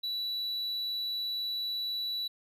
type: tone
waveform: triangle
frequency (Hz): 3942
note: B7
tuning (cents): -4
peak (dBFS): -30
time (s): 0.03-2.28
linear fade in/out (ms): 10
effects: none